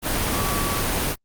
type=tone in noise; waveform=sine; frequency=1144 Hz; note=D6; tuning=46 cents flat; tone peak=-28 dBFS; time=0.3-0.83 s; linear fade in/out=50 ms; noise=pink; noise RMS=-23 dBFS; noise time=0.02-1.16 s; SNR=-8 dB; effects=Opus 32 kbps